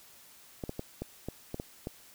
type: clicks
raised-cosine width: 2 ms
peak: -22 dBFS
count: 8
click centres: 0.638 / 0.694 / 0.794 / 1.02 / 1.286 / 1.544 / 1.599 / 1.871 s
effects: white hiss -56 dBFS RMS until 2.14 s